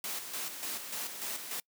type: noise with tremolo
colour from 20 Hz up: white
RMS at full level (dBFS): -37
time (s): 0.04-1.6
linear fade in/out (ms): 2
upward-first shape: square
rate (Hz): 3.4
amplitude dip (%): 50
effects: noise-tail reverb RT60 0.1 s tail -26 dB re dry + high-pass 200 Hz 12 dB/octave